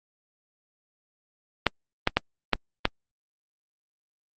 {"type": "clicks", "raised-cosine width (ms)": 0.3, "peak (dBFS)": -3, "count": 5, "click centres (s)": [1.667, 2.074, 2.17, 2.533, 2.854], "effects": ["Opus 32 kbps"]}